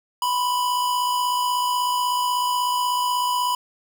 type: tone pair together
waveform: square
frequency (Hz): 987.7 / 1044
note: B5 / C6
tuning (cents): 0 / -4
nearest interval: minor second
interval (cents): 96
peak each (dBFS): -21 / -32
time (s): 0.22-3.55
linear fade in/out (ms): 2
effects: none